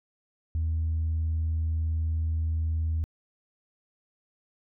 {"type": "tone", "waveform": "sine", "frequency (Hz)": 80.3, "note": "E2", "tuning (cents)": -45, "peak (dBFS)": -23, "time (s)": [0.55, 3.04], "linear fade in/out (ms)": 0, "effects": ["tanh soft clip ceiling -22 dBFS"]}